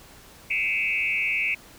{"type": "tone with frequency modulation", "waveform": "sine", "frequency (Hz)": 2410, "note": "D7", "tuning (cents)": 44, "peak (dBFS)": -22, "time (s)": [0.5, 1.55], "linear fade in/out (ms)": 10, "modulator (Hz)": 101, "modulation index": 2.6, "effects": ["pink hiss -49 dBFS RMS until 1.78 s"]}